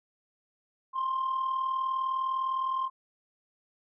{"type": "tone with amplitude modulation", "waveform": "sine", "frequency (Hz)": 1053, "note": "C6", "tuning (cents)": 11, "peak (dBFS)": -23, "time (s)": [0.93, 2.9], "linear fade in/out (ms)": 50, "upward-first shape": "sine", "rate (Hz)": 39.8, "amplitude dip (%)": 60, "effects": ["tanh soft clip ceiling -24 dBFS"]}